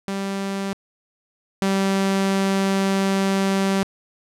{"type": "tone pair in turn", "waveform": "sawtooth", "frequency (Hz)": [196, 194.31], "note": ["G3", "G3"], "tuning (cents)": [0, -15], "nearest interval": "unison", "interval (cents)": 15, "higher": "first", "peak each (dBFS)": [-20, -14], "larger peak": "second", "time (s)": [[0.08, 0.73], [1.62, 3.83]], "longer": "second", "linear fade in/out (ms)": 0, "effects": ["low-pass 10000 Hz 12 dB/octave"]}